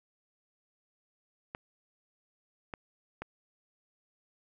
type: clicks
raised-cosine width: 0.5 ms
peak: -23 dBFS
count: 3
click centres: 1.549 / 2.738 / 3.22 s
effects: none